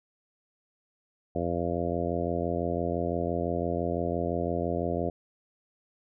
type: harmonic tone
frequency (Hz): 85.9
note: F2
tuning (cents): -28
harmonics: 1 / 2 / 3 / 4 / 5 / 6 / 7 / 8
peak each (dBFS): -35 / -35 / -35 / -35 / -35 / -35 / -35 / -35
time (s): 1.35-5.1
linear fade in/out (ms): 5
effects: none